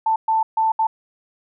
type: tone bursts at uneven times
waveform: sine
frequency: 886 Hz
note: A5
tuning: 12 cents sharp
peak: -15 dBFS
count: 4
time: 0.06-0.16 / 0.28-0.43 / 0.57-0.72 / 0.79-0.87 s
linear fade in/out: 5 ms
effects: none